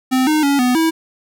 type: tone with pitch steps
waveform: square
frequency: 258.4 / 307.5 / 281.4 / 249 / 324.3 Hz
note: C4 / D#4 / C#4 / B3 / E4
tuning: -21 / -20 / +26 / +14 / -28 cents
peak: -13 dBFS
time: 0.11-0.91 s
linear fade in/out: 20 ms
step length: 160 ms
effects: none